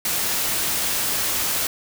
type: noise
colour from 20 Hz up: white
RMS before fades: -23 dBFS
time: 0.05-1.67 s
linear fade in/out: 2 ms
effects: none